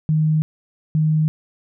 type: tone pair in turn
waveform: sine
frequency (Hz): 155.56 / 155.56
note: D#3 / D#3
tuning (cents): 0 / 0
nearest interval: unison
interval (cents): 0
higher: neither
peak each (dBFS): -14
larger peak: neither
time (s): 0.09-0.42 / 0.95-1.28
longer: neither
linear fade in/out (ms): 0
effects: none